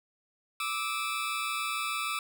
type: tone pair together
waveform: 20% pulse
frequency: 1174.7 / 1301.2 Hz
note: D6 / E6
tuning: 0 / -23 cents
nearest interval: major second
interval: 177 cents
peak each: -29 / -28 dBFS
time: 0.6-2.19 s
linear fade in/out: 2 ms
effects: none